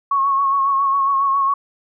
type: tone with vibrato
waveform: sine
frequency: 1100 Hz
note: C#6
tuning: 14 cents flat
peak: -14 dBFS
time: 0.11-1.54 s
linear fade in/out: 5 ms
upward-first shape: sine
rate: 7.3 Hz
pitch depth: 35 cents each way
effects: none